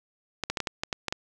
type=clicks; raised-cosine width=0.2 ms; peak=-11 dBFS; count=9; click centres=0.437 / 0.5 / 0.572 / 0.603 / 0.672 / 0.835 / 0.928 / 1.083 / 1.125 s; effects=none